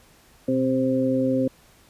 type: harmonic tone with a mistuned harmonic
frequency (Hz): 131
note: C3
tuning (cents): +2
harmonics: 1 / 2 / 3 / 4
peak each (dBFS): -31 / -21 / -31 / -24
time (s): 0.48-1.48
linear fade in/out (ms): 5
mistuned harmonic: 1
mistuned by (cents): -67
effects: pink hiss -55 dBFS RMS until 1.89 s + resampled to 32000 Hz